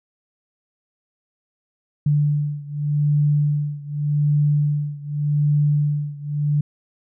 sine beating tone pair, 146.83 / 147.68 Hz, D3 / D3, 0 / +10 cents, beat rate 0.85 Hz, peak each -19 / -21 dBFS, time 2.06-6.61 s, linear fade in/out 5 ms, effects none

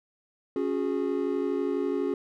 triangle chord, C# suspended fourth, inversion none, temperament equal with one note detuned, 277.2 / 363.2 / 415.3 Hz, C#4 / F#4 / G#4, 0 / -32 / 0 cents, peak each -28 dBFS, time 0.56-2.14 s, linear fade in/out 2 ms, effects none

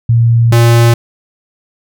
sine / square tone pair in turn, 116.54 / 117.35 Hz, A#2 / A#2, 0 / +12 cents, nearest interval unison, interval 12 cents, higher second, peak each -5 dBFS, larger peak neither, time 0.09-0.52 / 0.52-0.94 s, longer first, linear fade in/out 5 ms, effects none

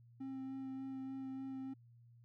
triangle tone with vibrato, 265.7 Hz, C4, 27 cents sharp, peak -40 dBFS, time 0.2-1.74 s, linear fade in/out 10 ms, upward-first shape sine, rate 3.4 Hz, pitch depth 12 cents each way, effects added 118 Hz sine -60 dBFS peak until 2.24 s

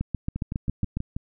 two click trains, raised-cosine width 5 ms, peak -17 / -14 dBFS, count 6 / 8, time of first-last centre 0.36-1.165 / 0.01-0.97 s, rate 6.21 / 7.29 Hz, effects none

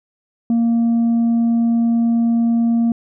sine tone, 232.3 Hz, A#3, 6 cents flat, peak -10 dBFS, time 0.5-2.92 s, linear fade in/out 2 ms, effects tanh soft clip ceiling -12 dBFS

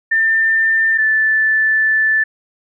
sine tone pair in turn, 1793 / 1755.1 Hz, A6 / A6, +32 / -5 cents, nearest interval unison, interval 37 cents, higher first, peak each -11 dBFS, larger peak neither, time 0.11-0.98 / 0.98-2.24 s, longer second, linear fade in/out 10 ms, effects none

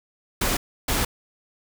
pink noise bursts at uneven times, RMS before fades -23 dBFS, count 2, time 0.41-0.57 / 0.88-1.05 s, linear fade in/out 5 ms, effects none

